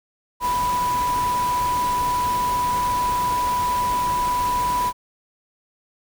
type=tone in noise; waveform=sine; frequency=987 Hz; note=B5; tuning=1 cent flat; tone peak=-19 dBFS; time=0.4-4.93 s; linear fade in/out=50 ms; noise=pink; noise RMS=-31 dBFS; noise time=0.4-4.93 s; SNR=+9 dB; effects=none